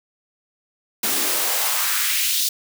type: noise with high-pass filter sweep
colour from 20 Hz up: white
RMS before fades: -21 dBFS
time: 1.03-2.49 s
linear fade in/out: 5 ms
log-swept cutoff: 200 to 4300 Hz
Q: 1.7
effects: none